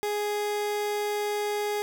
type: tone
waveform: 30% pulse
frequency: 415.3 Hz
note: G#4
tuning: in tune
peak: -24 dBFS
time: 0.03-1.82 s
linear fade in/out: 0 ms
effects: none